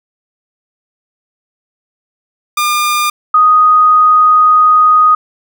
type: tone pair in turn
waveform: sawtooth / sine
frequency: 1205 / 1245.3 Hz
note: D6 / D#6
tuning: +44 / +1 cents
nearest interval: minor second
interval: 57 cents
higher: second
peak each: -7 / -4 dBFS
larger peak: second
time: 2.57-3.1 / 3.34-5.15 s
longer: second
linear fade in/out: 5 ms
effects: none